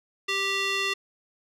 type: tone with band-pass filter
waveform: square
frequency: 392 Hz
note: G4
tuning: in tune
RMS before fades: -27 dBFS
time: 0.28-0.94 s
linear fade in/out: 10 ms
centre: 3000 Hz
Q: 1.6
effects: none